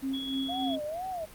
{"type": "tone with tremolo", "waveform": "sine", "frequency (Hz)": 268.3, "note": "C4", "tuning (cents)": 44, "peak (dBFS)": -28, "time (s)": [0.02, 0.8], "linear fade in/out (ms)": 20, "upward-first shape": "sine", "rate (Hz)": 3.4, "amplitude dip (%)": 65}
{"type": "tone", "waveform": "sine", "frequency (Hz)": 3352, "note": "G#7", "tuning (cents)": 15, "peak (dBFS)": -35, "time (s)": [0.13, 0.76], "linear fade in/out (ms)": 10}
{"type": "tone with vibrato", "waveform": "sine", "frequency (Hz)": 672, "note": "E5", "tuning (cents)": 33, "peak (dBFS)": -32, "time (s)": [0.48, 1.26], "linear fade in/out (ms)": 20, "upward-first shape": "sine", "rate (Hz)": 2.1, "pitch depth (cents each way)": 210}
{"effects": ["pink hiss -50 dBFS RMS until 1.34 s", "Opus 32 kbps"]}